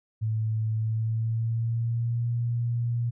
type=tone with pitch glide; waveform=sine; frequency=110 to 118.58 Hz; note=A2 to A#2; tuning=0 to +30 cents; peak=-24 dBFS; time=0.21-3.11 s; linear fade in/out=20 ms; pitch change=+130 cents; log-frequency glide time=0.75-2.28 s; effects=none

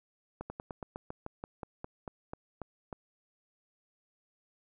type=slowing click train; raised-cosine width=1 ms; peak=-25 dBFS; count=15; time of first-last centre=0.41-2.928 s; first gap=90 ms; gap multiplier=1.1; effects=none

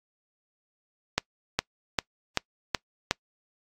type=accelerating click train; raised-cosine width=0.2 ms; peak=-5 dBFS; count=6; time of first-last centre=1.18-3.111 s; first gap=410 ms; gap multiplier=0.97; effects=noise-tail reverb RT60 0.1 s tail -25 dB re dry + AAC 48 kbps

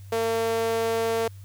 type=tone with high-pass filter; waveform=sawtooth; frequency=227.1 Hz; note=A#3; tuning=45 cents flat; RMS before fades=-25 dBFS; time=0.12-1.28 s; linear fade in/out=5 ms; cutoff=500 Hz; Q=3.5; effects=added 98 Hz sine -40 dBFS peak until 1.44 s + white hiss -58 dBFS RMS until 1.44 s

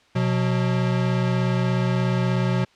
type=tone pair together; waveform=square; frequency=124.6 / 181.36 Hz; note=B2 / F#3; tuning=+16 / -34 cents; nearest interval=tritone; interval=650 cents; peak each=-22 / -24 dBFS; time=0.15-2.65 s; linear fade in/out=10 ms; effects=white hiss -57 dBFS RMS until 2.75 s + low-pass 4000 Hz 12 dB/octave

